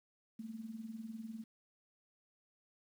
sine tone with tremolo, 222.9 Hz, A3, 23 cents sharp, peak -40 dBFS, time 0.39-1.44 s, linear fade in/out 5 ms, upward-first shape sine, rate 20 Hz, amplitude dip 70%, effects 11-bit

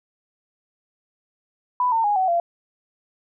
sine tone with pitch steps, 993 / 905.3 / 825.4 / 752.6 / 686.1 Hz, B5 / A5 / G#5 / F#5 / F5, +9 / +49 / -11 / +29 / -31 cents, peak -17 dBFS, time 1.8-2.4 s, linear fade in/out 2 ms, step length 120 ms, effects none

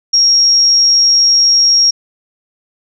sine tone, 5588 Hz, F8, in tune, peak -6 dBFS, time 0.13-1.91 s, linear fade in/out 10 ms, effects none

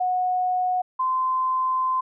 sine tone pair in turn, 732 / 1034 Hz, F#5 / C6, -19 / -21 cents, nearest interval tritone, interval 598 cents, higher second, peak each -20 dBFS, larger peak neither, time 0-0.82 / 0.99-2.01 s, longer second, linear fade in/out 10 ms, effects none

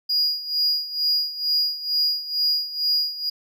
triangle tone with tremolo, 4874 Hz, D#8, 37 cents flat, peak -16 dBFS, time 0.09-3.3 s, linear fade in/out 10 ms, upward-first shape sine, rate 2.2 Hz, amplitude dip 80%, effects none

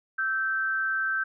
sine tone pair together, 1317 / 1555.1 Hz, E6 / G6, -2 / -14 cents, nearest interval minor third, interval 288 cents, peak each -33 / -25 dBFS, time 0.18-1.24 s, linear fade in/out 10 ms, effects none

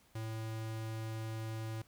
square tone, 111.1 Hz, A2, 17 cents sharp, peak -39 dBFS, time 0.15-1.82 s, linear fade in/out 5 ms, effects pink hiss -67 dBFS RMS until 1.87 s

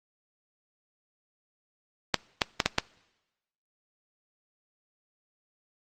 clicks, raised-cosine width 0.2 ms, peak -3 dBFS, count 5, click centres 2.143 / 2.418 / 2.602 / 2.66 / 2.784 s, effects noise-tail reverb RT60 1.0 s tail -23 dB re dry + Opus 24 kbps

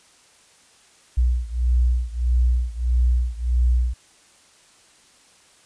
sine beating tone pair, 60.3 / 61.9 Hz, B1 / B1, -41 / +5 cents, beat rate 1.6 Hz, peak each -19 / -21 dBFS, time 1.17-3.94 s, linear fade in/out 10 ms, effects white hiss -54 dBFS RMS until 5.65 s + resampled to 22050 Hz

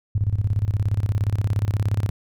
sine tone with tremolo, 102.1 Hz, G#2, 29 cents flat, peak -16 dBFS, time 0.15-2.1 s, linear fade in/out 5 ms, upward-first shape square, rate 17 Hz, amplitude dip 80%, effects none

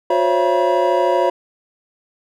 triangle tone cluster, 359.9 / 527 / 560 / 676 / 965 Hz, F#4 / C5 / C#5 / E5 / B5, -48 / +12 / +18 / +43 / -40 cents, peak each -18 dBFS, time 0.1-1.3 s, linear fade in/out 5 ms, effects none

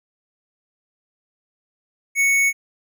sine tone with hard clipping, 2217 Hz, C#7, in tune, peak -16 dBFS, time 2.15-2.53 s, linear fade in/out 50 ms, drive 14 dB, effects none

